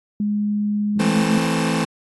sine tone with pitch glide, 207.7 to 214 Hz, G#3 to A3, 0 to -48 cents, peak -18 dBFS, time 0.2-1.38 s, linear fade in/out 2 ms, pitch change +52 cents, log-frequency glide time 1.06-1.22 s
sawtooth chord, A minor, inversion second, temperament just, 165 / 220 / 264 Hz, E3 / A3 / C4, +2 / 0 / +16 cents, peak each -18 / -18 / -20 dBFS, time 0.99-1.85 s, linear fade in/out 10 ms
effects AAC 32 kbps

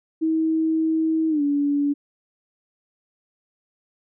sine tone with pitch glide, 320 to 286.7 Hz, D#4 to D4, +49 to -42 cents, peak -18 dBFS, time 0.21-1.94 s, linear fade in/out 20 ms, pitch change -191 cents, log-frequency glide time 1.29-1.42 s, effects none

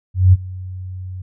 sine tone with ADSR envelope, 92.5 Hz, F#2, in tune, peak -4 dBFS, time 0.14-1.22 s, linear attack 190 ms, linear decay 31 ms, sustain -22 dB, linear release 6 ms, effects none

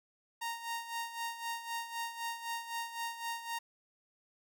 sawtooth tone with tremolo, 928 Hz, A#5, 8 cents flat, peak -31 dBFS, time 0.41-3.59 s, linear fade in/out 10 ms, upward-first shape sine, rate 3.9 Hz, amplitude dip 70%, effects none

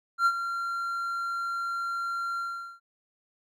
triangle tone with ADSR envelope, 1377 Hz, F6, 25 cents flat, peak -16 dBFS, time 0.18-2.8 s, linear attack 80 ms, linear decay 57 ms, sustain -11 dB, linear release 420 ms, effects none

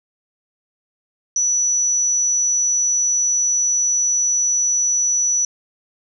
sine tone, 5920 Hz, F#8, in tune, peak -15 dBFS, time 1.36-5.45 s, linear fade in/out 2 ms, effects none

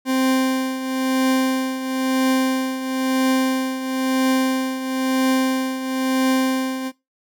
40% pulse tone with tremolo, 261.6 Hz, C4, in tune, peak -14 dBFS, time 0.05-6.92 s, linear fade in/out 50 ms, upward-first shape triangle, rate 1 Hz, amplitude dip 70%, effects noise-tail reverb RT60 0.2 s tail -19 dB re dry

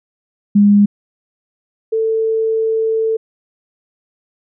sine tone pair in turn, 204.2 / 444.8 Hz, G#3 / A4, -29 / +19 cents, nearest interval octave + minor second, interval 1348 cents, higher second, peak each -6 / -13 dBFS, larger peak first, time 0.55-0.86 / 1.92-3.17 s, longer second, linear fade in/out 10 ms, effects none

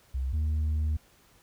sine tone pair in turn, 65.41 / 76.92 Hz, C2 / D#2, 0 / -19 cents, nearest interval minor third, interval 281 cents, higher second, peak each -26 / -22 dBFS, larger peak second, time 0.14-0.33 / 0.33-0.97 s, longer second, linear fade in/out 10 ms, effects tanh soft clip ceiling -24 dBFS + pink hiss -61 dBFS RMS until 1.42 s

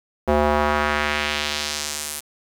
square tone with band-pass filter sweep, 74.4 Hz, D2, 23 cents sharp, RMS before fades -22 dBFS, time 0.27-2.21 s, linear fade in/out 20 ms, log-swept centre 590 to 11000 Hz, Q 1.2, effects 7-bit

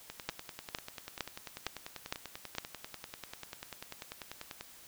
two click trains, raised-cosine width 0.2 ms, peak -24 / -16 dBFS, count 47 / 6, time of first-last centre 0.1-4.61 / 0.29-2.584 s, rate 10.2 / 2.18 Hz, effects white hiss -55 dBFS RMS until 4.87 s

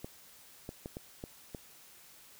clicks, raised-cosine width 2 ms, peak -27 dBFS, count 6, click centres 0.045 / 0.691 / 0.859 / 0.969 / 1.239 / 1.548 s, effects white hiss -57 dBFS RMS until 2.39 s

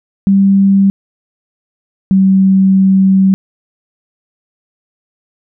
sine tone pair in turn, 196 / 191.63 Hz, G3 / G3, 0 / -39 cents, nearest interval unison, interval 39 cents, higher first, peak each -5 dBFS, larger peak neither, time 0.27-0.9 / 2.11-3.34 s, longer second, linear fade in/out 0 ms, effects none

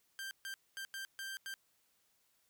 sawtooth tone bursts at uneven times, 1576 Hz, G6, 9 cents sharp, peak -38 dBFS, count 6, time 0.19-0.31 / 0.45-0.54 / 0.77-0.85 / 0.94-1.05 / 1.19-1.37 / 1.46-1.54 s, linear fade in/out 0 ms, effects white hiss -75 dBFS RMS until 2.49 s

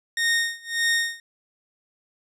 sawtooth tone with tremolo, 1849 Hz, A#6, 15 cents flat, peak -15 dBFS, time 0.17-1.2 s, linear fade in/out 2 ms, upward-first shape sine, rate 1.7 Hz, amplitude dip 95%, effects low-pass 10000 Hz 12 dB/octave

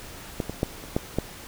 clicks, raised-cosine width 2 ms, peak -12 / -17 / -9 / -27 / -9 / -9 dBFS, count 6, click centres 0.402 / 0.496 / 0.631 / 0.839 / 0.965 / 1.186 s, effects pink hiss -42 dBFS RMS until 1.47 s

